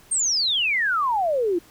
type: exponential sweep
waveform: sine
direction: down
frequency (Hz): 8870 to 327.7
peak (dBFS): -19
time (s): 0.11-1.59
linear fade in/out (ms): 10
effects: pink hiss -52 dBFS RMS until 1.7 s